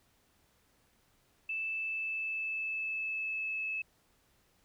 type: tone with pitch glide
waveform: sine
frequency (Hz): 2637 to 2601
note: E7 to E7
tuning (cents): 0 to -24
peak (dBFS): -33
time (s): 1.49-3.82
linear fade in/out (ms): 5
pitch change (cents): -24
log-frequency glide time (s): 1.67-3.68
effects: pink hiss -70 dBFS RMS until 4.64 s